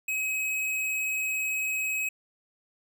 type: tone with hard clipping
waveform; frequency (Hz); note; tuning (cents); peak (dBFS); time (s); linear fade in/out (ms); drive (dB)
sine; 2547; D#7; +40; -28; 0.08-2.09; 5; 16
effects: none